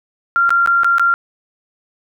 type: tone with dropouts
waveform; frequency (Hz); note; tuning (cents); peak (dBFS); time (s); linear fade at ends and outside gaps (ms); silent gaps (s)
sine; 1384; F6; -16; -10; 0.36-1.14; 0; 0.493-0.505 / 0.661-0.674 / 0.834-0.845 / 0.983-0.996
effects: none